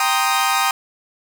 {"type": "chord", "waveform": "sawtooth", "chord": "C minor seventh", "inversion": "second", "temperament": "equal", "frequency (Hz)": [784, 932.3, 1046.5, 1244.5], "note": ["G5", "Bb5", "C6", "Eb6"], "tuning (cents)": [0, 0, 0, 0], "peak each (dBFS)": [-17, -19, -21, -16], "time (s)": [0, 0.71], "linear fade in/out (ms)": 2, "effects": []}